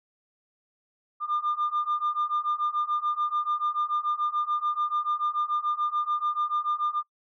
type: beating tone pair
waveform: sine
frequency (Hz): 1200 / 1206.9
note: D6 / D6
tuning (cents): +37 / +47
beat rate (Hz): 6.9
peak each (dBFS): -27 / -26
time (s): 1.2-7.03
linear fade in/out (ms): 50
effects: noise-tail reverb RT60 0.1 s tail -25 dB re dry + tanh soft clip ceiling -20 dBFS